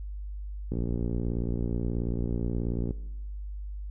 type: click train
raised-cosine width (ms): 3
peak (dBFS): -18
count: 129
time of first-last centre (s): 0.72-2.908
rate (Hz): 58.5
effects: noise-tail reverb RT60 1.0 s tail -20 dB re dry + added 50 Hz sine -34 dBFS peak until 3.9 s